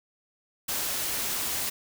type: noise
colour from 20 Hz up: white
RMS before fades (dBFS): -30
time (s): 0.68-1.7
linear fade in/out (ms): 10
effects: none